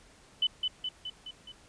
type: tone with echo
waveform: sine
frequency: 3008 Hz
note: F#7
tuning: 28 cents sharp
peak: -23 dBFS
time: 0.42-0.47 s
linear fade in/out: 5 ms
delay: 210 ms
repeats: 5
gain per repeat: -4 dB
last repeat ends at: 1.52 s
effects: pink hiss -58 dBFS RMS until 1.68 s + resampled to 22050 Hz